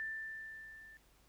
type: tone with level ramp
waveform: sine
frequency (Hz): 1773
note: A6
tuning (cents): +13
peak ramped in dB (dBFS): -37 to -54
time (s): 0-0.97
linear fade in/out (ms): 0
effects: added 50 Hz sine -69 dBFS peak until 1.28 s + pink hiss -69 dBFS RMS until 1.28 s